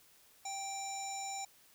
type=tone with low-pass filter; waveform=square; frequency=784 Hz; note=G5; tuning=in tune; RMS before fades=-41 dBFS; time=0.45-1.45 s; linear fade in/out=5 ms; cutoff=6900 Hz; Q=7.7; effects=white hiss -64 dBFS RMS until 1.74 s